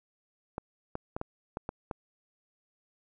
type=clicks; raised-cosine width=1 ms; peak=-20 dBFS; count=7; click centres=0.581 / 0.954 / 1.165 / 1.214 / 1.571 / 1.691 / 1.912 s; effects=none